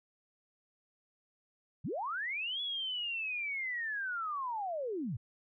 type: linear two-way sweep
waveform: sine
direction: up then down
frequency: 94 to 3416 to 94 Hz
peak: -34 dBFS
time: 1.84-5.17 s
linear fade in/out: 10 ms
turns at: 2.61 s
effects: none